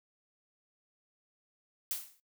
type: noise with exponential decay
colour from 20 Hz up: blue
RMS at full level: -32 dBFS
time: 1.91-2.2 s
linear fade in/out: 1 ms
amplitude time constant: 61 ms
effects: noise-tail reverb RT60 0.1 s tail -19 dB re dry